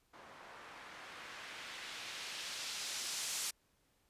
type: noise with low-pass filter sweep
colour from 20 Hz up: blue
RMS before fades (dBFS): -45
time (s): 0.13-3.51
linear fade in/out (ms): 10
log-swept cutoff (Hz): 930 to 7800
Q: 0.9
effects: pink hiss -75 dBFS RMS until 4.09 s + resampled to 32000 Hz